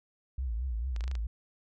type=tone with vibrato; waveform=sine; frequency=60.3 Hz; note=B1; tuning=41 cents flat; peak=-30 dBFS; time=0.38-1.27 s; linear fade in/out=5 ms; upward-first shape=triangle; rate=4.5 Hz; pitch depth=210 cents each way
type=clicks; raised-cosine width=0.2 ms; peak=-27 dBFS; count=6; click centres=0.963 / 1.008 / 1.04 / 1.079 / 1.114 / 1.153 s
effects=none